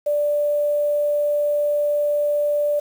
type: tone with quantisation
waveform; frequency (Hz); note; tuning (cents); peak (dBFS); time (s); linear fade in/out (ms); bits
sine; 587.3; D5; 0; -17; 0.06-2.8; 10; 7
effects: none